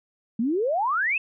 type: exponential sweep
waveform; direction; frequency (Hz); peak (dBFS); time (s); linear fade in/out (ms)
sine; up; 213.4 to 2700; -21; 0.39-1.18; 5
effects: none